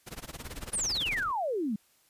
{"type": "noise with tremolo", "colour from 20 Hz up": "pink", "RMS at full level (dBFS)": -39, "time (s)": [0.06, 1.24], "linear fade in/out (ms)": 20, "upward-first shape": "sine", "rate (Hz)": 18, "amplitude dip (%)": 95}
{"type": "noise bursts", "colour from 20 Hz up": "brown", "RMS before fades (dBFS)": -46, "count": 3, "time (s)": [0.43, 1.314], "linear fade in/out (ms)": 0, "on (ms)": 260, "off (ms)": 52}
{"type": "exponential sweep", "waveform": "sine", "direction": "down", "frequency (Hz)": [9956, 194.7], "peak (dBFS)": -28, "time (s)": [0.73, 1.76], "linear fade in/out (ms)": 5}
{"effects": ["white hiss -66 dBFS RMS until 2.09 s", "resampled to 32000 Hz"]}